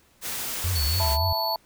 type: noise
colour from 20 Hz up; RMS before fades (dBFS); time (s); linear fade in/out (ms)
white; -31; 0.21-1.18; 50
type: tone with vibrato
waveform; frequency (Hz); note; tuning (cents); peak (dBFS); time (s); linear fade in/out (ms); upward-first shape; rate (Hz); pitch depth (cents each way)
sine; 80.4; E2; -43; -23; 0.64-1.33; 5; triangle; 3.6; 300
type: tone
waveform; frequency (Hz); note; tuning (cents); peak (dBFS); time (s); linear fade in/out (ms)
square; 4435; C#8; 0; -28; 0.75-1.56; 10
type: chord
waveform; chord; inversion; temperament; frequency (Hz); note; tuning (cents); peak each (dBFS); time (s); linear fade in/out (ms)
sine; E suspended fourth; none; equal; 659.3 / 880 / 987.8; E5 / A5 / B5; 0 / 0 / 0; -30 / -28 / -32; 1-1.56; 0
effects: pink hiss -60 dBFS RMS until 1.65 s